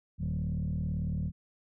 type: tone with frequency modulation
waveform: sine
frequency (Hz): 123.47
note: B2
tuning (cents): 0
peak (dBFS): -28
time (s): 0.18-1.32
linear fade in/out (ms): 50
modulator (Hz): 38.1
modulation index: 1.8
effects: tanh soft clip ceiling -26 dBFS